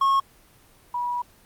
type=tone pair in turn; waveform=triangle / sine; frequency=1090 / 971.1 Hz; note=C#6 / B5; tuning=-29 / -29 cents; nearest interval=major second; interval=200 cents; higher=first; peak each=-15 / -24 dBFS; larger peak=first; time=0.01-0.2 / 0.94-1.22 s; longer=second; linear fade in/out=5 ms; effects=pink hiss -55 dBFS RMS until 1.45 s + Opus 24 kbps